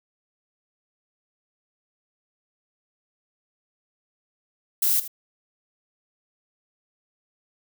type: noise with echo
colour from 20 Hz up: violet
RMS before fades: -21 dBFS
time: 4.82-5 s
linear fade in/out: 5 ms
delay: 79 ms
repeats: 1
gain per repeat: -14 dB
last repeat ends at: 5.079 s
effects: none